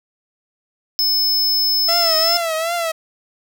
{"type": "tone", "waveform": "square", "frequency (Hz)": 5220, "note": "E8", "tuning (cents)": -18, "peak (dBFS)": -15, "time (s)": [0.99, 2.37], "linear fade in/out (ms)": 0}
{"type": "tone with vibrato", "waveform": "sawtooth", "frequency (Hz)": 663, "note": "E5", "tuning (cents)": 10, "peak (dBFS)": -15, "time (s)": [1.88, 2.92], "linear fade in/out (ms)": 10, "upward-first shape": "triangle", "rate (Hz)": 2.6, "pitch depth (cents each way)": 93}
{"effects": []}